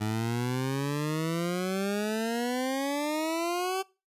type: exponential sweep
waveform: 20% pulse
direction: up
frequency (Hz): 105.8 to 386.6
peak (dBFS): -23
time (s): 0-3.83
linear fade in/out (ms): 20
effects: noise-tail reverb RT60 0.3 s tail -23 dB re dry + resampled to 32000 Hz